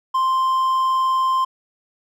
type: tone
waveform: triangle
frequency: 1046.5 Hz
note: C6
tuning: in tune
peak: -14 dBFS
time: 0.14-1.45 s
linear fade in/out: 10 ms
effects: none